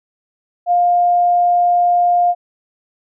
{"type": "tone", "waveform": "sine", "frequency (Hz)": 705, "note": "F5", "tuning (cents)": 16, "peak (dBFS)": -10, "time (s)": [0.66, 2.35], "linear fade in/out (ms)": 50, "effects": []}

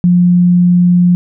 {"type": "tone", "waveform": "sine", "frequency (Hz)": 177.1, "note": "F3", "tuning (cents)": 24, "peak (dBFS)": -5, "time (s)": [0.04, 1.15], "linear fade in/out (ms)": 0, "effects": []}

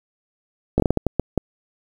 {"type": "slowing click train", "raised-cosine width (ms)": 2, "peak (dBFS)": -4, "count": 9, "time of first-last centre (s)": [0.78, 1.377], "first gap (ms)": 18, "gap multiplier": 1.39, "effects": ["7-bit"]}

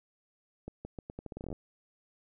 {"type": "accelerating click train", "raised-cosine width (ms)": 2, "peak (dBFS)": -27, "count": 15, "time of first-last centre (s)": [0.68, 1.528], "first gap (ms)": 170, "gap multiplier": 0.81, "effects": []}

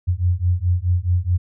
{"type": "beating tone pair", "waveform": "sine", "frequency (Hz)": [86.9, 91.6], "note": ["F2", "F#2"], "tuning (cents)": [-8, -17], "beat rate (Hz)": 4.7, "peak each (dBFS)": -19, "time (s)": [0.07, 1.38], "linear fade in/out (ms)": 20, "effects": []}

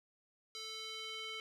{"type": "tone with band-pass filter sweep", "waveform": "square", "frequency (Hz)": 440, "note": "A4", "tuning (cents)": 0, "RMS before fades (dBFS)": -45, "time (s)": [0.55, 1.4], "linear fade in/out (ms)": 0, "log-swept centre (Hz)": [4400, 2800], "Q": 2.5, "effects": []}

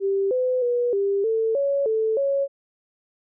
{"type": "tone with pitch steps", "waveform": "sine", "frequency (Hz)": [392.3, 507, 484.6, 397.6, 446.9, 559, 440.9, 554], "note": ["G4", "B4", "B4", "G4", "A4", "C#5", "A4", "C#5"], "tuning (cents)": [1, 45, -33, 25, 27, 14, 4, -1], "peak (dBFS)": -19, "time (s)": [0, 2.48], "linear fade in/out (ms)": 50, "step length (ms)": 310, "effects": []}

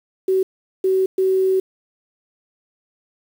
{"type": "tone bursts at uneven times", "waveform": "sine", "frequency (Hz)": 378.8, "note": "F#4", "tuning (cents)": 41, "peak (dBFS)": -14, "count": 3, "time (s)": [[0.28, 0.43], [0.84, 1.06], [1.18, 1.6]], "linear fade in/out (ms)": 5, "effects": ["7-bit"]}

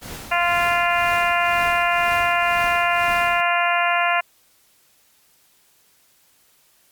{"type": "noise with tremolo", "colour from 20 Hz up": "pink", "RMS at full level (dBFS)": -33, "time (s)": [0.01, 3.42], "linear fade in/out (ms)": 20, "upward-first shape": "triangle", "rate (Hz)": 2, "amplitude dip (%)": 75}
{"type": "harmonic tone", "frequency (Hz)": 347.2, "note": "F4", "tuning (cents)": -10, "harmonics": [2, 3, 4, 5, 6, 7, 8], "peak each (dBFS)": [-21, -23, -24, -25, -26, -26, -27], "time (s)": [0.31, 4.21], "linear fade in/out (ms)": 10}
{"effects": ["white hiss -58 dBFS RMS until 6.91 s", "MP3 96 kbps"]}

